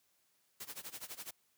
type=noise with tremolo; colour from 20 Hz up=white; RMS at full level=-44 dBFS; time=0.6-1.31 s; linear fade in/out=5 ms; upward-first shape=sine; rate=12 Hz; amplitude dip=90%; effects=white hiss -75 dBFS RMS until 1.57 s + high-pass 80 Hz 12 dB/octave